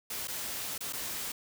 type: noise with dropouts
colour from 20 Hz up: white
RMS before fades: -37 dBFS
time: 0.1-1.32 s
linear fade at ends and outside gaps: 5 ms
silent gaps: 0.274-0.281 / 0.78-0.806 / 0.926-0.932 s
effects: none